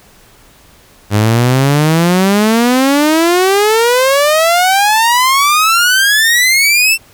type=exponential sweep; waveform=sawtooth; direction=up; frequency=101.2 to 2710 Hz; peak=-4 dBFS; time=1.1-6.98 s; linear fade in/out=50 ms; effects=pink hiss -44 dBFS RMS until 7.13 s